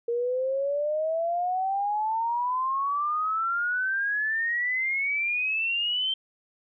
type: exponential sweep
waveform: sine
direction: up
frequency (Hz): 466.2 to 3136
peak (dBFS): -24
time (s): 0.08-6.14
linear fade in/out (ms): 5
effects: none